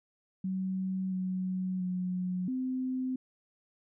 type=tone with pitch steps; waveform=sine; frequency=188.4 / 185.6 / 182.2 / 257.6 Hz; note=F#3 / F#3 / F#3 / C4; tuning=+32 / +6 / -26 / -27 cents; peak=-30 dBFS; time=0.44-3.16 s; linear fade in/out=5 ms; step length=680 ms; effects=none